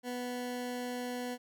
20% pulse tone, 246.8 Hz, B3, 1 cent flat, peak -31 dBFS, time 0.03-1.38 s, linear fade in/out 50 ms, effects none

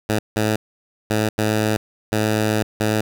10% pulse tone bursts at uneven times, 107.8 Hz, A2, 35 cents flat, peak -9 dBFS, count 6, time 0.09-0.19 / 0.36-0.56 / 1.1-1.29 / 1.38-1.77 / 2.12-2.63 / 2.8-3.01 s, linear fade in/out 5 ms, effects none

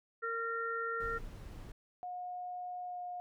harmonic tone, 459.6 Hz, A#4, 25 cents flat, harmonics 1 / 3 / 4, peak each -40 / -36 / -43 dBFS, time 0.22-1.19 s, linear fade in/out 20 ms
brown noise, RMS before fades -46 dBFS, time 1-1.72 s, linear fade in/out 5 ms
sine tone with pitch glide, 721 to 715.6 Hz, F#5 to F5, -45 to +42 cents, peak -39 dBFS, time 2.03-3.2 s, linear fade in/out 0 ms, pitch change -13 cents, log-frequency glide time 2.84-3 s
effects none

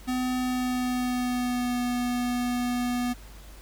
square tone with pitch glide, 253 to 245.1 Hz, B3 to B3, +42 to -13 cents, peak -26 dBFS, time 0.07-3.14 s, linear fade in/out 20 ms, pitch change -55 cents, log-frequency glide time 0.37-1.79 s, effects added 50 Hz sine -44 dBFS peak until 3.61 s + pink hiss -51 dBFS RMS until 3.61 s

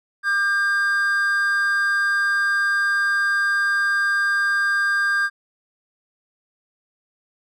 triangle tone pair together, 1198.6 / 1600 Hz, D6 / G6, +35 / +35 cents, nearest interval perfect fourth, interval 500 cents, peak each -25 / -16 dBFS, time 0.23-5.3 s, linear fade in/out 50 ms, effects none

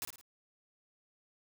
white noise with echo, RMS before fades -38 dBFS, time 0.02-0.05 s, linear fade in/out 0 ms, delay 54 ms, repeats 3, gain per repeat -7 dB, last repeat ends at 0.212 s, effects none

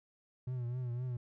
triangle tone with vibrato, 123.47 Hz, B2, in tune, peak -33 dBFS, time 0.47-1.17 s, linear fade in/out 5 ms, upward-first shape triangle, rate 3.9 Hz, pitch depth 80 cents each way, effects none

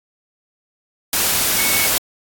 sine tone in noise, 2217 Hz, C#7, in tune, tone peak -22 dBFS, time 1.58-1.87 s, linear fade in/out 2 ms, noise white, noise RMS -17 dBFS, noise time 1.13-1.98 s, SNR -8 dB, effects AAC 64 kbps

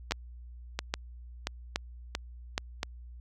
two click trains, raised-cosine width 0.2 ms, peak -11 / -13 dBFS, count 4 / 5, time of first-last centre 0.12-2.579 / 0.11-2.831 s, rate 1.22 / 1.47 Hz, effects added 60 Hz sine -44 dBFS peak until 3.2 s

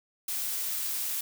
blue noise, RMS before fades -32 dBFS, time 0.28-1.21 s, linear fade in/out 5 ms, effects none

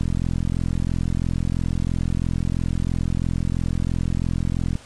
click train, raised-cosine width 5 ms, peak -11 dBFS, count 205, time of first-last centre 0.01-4.754 s, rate 43 Hz, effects pink hiss -46 dBFS RMS until 4.85 s + resampled to 22050 Hz

